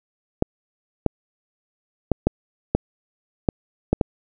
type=clicks; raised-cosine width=2 ms; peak=-3 dBFS; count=8; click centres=0.424 / 1.063 / 2.117 / 2.27 / 2.75 / 3.488 / 3.93 / 4.012 s; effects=none